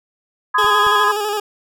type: chord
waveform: sine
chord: Ab major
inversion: first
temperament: equal with one note detuned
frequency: 1022.6 / 1244.5 / 1661.2 Hz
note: C6 / Eb6 / Ab6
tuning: -40 / 0 / 0 cents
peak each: -16 / -17 / -19 dBFS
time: 0.54-1.12 s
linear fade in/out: 10 ms
type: tone with vibrato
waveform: 20% pulse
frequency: 418 Hz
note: G#4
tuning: 11 cents sharp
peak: -14 dBFS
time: 0.58-1.4 s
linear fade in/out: 5 ms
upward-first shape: square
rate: 12 Hz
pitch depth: 38 cents each way
type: tone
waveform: sine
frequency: 3322 Hz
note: G#7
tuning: in tune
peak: -23 dBFS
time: 0.58-1.04 s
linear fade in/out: 5 ms
type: clicks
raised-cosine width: 5 ms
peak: -24 dBFS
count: 2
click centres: 0.645 / 0.867 s
effects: none